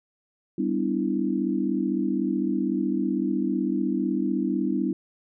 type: chord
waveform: sine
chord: E minor seventh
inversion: first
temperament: equal with one note detuned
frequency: 196 / 249.8 / 293.7 / 329.6 Hz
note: G3 / B3 / D4 / E4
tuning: 0 / +20 / 0 / 0 cents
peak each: -28 dBFS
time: 0.58-4.93 s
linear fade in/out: 5 ms
effects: none